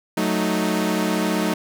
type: chord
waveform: sawtooth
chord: D# diminished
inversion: first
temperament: equal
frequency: 185 / 220 / 311.1 Hz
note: F#3 / A3 / D#4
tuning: 0 / 0 / 0 cents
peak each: -20 dBFS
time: 0.17-1.54 s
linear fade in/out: 5 ms
effects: none